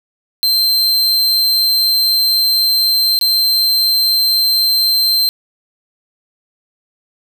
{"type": "tone with dropouts", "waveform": "45% pulse", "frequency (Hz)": 4128, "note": "C8", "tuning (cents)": -24, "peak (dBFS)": -10, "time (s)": [0.43, 5.29], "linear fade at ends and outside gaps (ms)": 0, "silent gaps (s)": [3.19, 3.212], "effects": []}